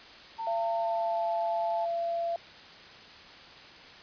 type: tone with pitch glide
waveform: sine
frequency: 900 to 870.3 Hz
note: A5 to A5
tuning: +39 to -19 cents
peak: -32 dBFS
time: 0.38-1.86 s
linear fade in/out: 20 ms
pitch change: -58 cents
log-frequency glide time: 0.8-1.27 s
type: tone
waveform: sine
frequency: 679 Hz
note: F5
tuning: 49 cents flat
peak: -28 dBFS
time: 0.47-2.36 s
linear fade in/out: 2 ms
effects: white hiss -49 dBFS RMS until 4.02 s + resampled to 11025 Hz